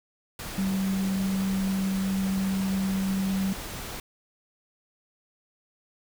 sine tone in noise, 192.2 Hz, G3, 34 cents flat, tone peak -24 dBFS, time 0.58-3.53 s, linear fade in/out 2 ms, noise pink, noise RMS -37 dBFS, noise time 0.39-4 s, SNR +10 dB, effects none

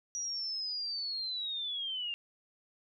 sine linear sweep, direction down, 5810 to 2771 Hz, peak -34 dBFS, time 0.15-2.14 s, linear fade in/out 0 ms, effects none

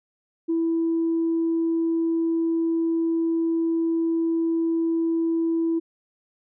sine tone, 330 Hz, E4, 2 cents sharp, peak -19 dBFS, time 0.48-5.8 s, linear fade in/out 20 ms, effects tanh soft clip ceiling -16 dBFS

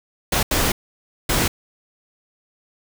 pink noise bursts at uneven times, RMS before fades -19 dBFS, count 3, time 0.32-0.43 / 0.51-0.72 / 1.29-1.48 s, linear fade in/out 5 ms, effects none

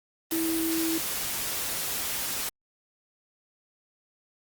sine tone in noise, 326.8 Hz, E4, 15 cents flat, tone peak -26 dBFS, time 0.32-0.98 s, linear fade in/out 2 ms, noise white, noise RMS -31 dBFS, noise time 0.31-2.49 s, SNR +2 dB, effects Opus 32 kbps

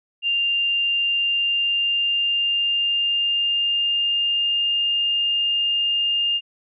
sine tone with pitch glide, 2794 to 2815 Hz, F7 to F7, 0 to +13 cents, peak -18 dBFS, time 0.22-6.41 s, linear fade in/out 50 ms, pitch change +13 cents, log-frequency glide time 1.12-4.74 s, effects none

